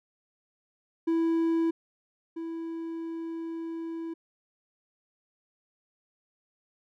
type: tone pair in turn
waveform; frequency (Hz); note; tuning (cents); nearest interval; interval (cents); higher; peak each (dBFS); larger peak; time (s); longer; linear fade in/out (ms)
triangle; 329.6 / 329.6; E4 / E4; 0 / 0; unison; 0; neither; -21 / -31; first; 1.07-1.71 / 2.36-4.14; second; 10
effects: none